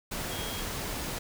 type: tone in noise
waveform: sine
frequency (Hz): 3266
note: G#7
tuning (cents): -30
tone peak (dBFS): -41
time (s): 0.3-0.62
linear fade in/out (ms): 10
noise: pink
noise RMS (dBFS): -35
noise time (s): 0.11-1.19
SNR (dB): -9
effects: none